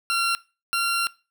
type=tone pair in turn; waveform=20% pulse; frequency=1371 / 1376.1 Hz; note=F6 / F6; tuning=-32 / -26 cents; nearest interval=unison; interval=6 cents; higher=second; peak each=-16 dBFS; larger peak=neither; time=0.1-0.35 / 0.73-1.07 s; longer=second; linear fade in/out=0 ms; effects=noise-tail reverb RT60 0.3 s tail -20 dB re dry